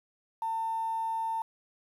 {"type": "tone with quantisation", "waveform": "sine", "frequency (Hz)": 900, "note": "A5", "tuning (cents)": 39, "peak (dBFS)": -29, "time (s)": [0.42, 1.42], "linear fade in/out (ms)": 2, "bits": 9, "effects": []}